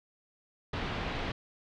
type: low-pass noise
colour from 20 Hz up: pink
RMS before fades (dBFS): -35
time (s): 0.73-1.32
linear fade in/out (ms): 5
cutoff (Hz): 3700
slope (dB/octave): 24
effects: none